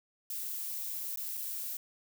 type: noise with dropouts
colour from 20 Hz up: violet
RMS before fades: -38 dBFS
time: 0.3-1.77 s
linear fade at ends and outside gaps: 1 ms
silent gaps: 1.159-1.173 / 1.371-1.374 s
effects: none